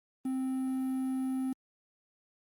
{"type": "tone with quantisation", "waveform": "triangle", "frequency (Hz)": 261.6, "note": "C4", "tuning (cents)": 0, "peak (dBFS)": -28, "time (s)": [0.25, 1.53], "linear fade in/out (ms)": 5, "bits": 9, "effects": ["Opus 32 kbps"]}